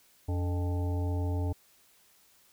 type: harmonic tone with a mistuned harmonic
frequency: 87.31 Hz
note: F2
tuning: in tune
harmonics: 1 / 3 / 5 / 7 / 9 / 10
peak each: -28 / -38 / -42 / -45 / -47 / -48 dBFS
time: 0.28-1.53 s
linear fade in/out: 10 ms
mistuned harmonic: 3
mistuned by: +140 cents
effects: white hiss -63 dBFS RMS until 2.52 s